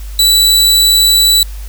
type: tone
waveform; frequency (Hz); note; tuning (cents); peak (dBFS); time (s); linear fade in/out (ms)
sawtooth; 3951; B7; 0; -3; 0.19-1.43; 2
effects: added 50 Hz sine -22 dBFS peak until 1.68 s + white hiss -38 dBFS RMS until 1.68 s